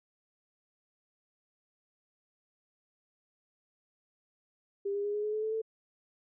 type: tone with pitch steps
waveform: sine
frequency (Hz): 399.4 / 405.4 / 411.6 / 417.8 / 424.1 / 430.5 / 437.1 / 443.7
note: G4 / G#4 / G#4 / G#4 / G#4 / A4 / A4 / A4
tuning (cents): +32 / -42 / -16 / +10 / +36 / -38 / -11 / +14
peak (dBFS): -30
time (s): 4.85-5.618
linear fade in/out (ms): 10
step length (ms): 96
effects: none